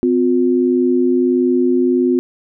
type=tone pair together; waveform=sine; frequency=256.1 / 357.6 Hz; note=C4 / F4; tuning=-37 / +41 cents; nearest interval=tritone; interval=578 cents; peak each=-14 dBFS; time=0.03-2.19 s; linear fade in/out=0 ms; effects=none